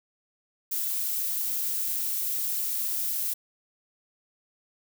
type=noise; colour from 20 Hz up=violet; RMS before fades=-29 dBFS; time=0.71-3.34 s; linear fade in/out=10 ms; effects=none